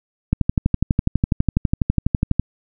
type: click train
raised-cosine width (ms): 5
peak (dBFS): -3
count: 26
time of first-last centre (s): 0.33-2.396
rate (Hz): 12.1
effects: none